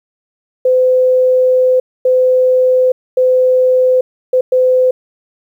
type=tone bursts at uneven times; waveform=sine; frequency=510 Hz; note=C5; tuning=44 cents flat; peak=-7 dBFS; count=5; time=0.65-1.8 / 2.05-2.92 / 3.17-4.01 / 4.33-4.41 / 4.52-4.91 s; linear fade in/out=5 ms; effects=8-bit